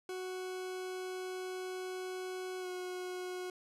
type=tone with pitch glide; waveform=40% pulse; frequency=370 to 364.5 Hz; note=F#4 to F#4; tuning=0 to -26 cents; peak=-38 dBFS; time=0.09-3.5 s; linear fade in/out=2 ms; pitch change=-26 cents; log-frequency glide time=2.6-2.67 s; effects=low-pass 12000 Hz 12 dB/octave